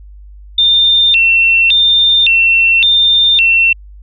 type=tone with vibrato; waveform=sine; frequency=3124 Hz; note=G7; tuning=7 cents flat; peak=-6 dBFS; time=0.58-3.73 s; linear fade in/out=5 ms; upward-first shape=square; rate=0.89 Hz; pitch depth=250 cents each way; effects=added 50 Hz sine -32 dBFS peak until 4.02 s